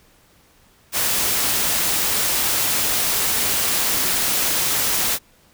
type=noise; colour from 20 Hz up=white; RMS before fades=-20 dBFS; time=0.92-5.19 s; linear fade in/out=50 ms; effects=pink hiss -55 dBFS RMS until 5.53 s